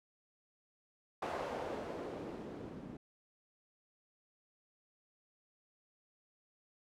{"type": "noise with low-pass filter sweep", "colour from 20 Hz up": "blue", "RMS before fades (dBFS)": -43, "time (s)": [1.22, 2.97], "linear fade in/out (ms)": 5, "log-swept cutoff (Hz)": [730, 240], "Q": 1.4, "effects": []}